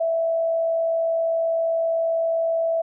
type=tone with frequency modulation; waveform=sine; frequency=659.3 Hz; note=E5; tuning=in tune; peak=-19 dBFS; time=0-2.82 s; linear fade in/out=10 ms; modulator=55.1 Hz; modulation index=0.22; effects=none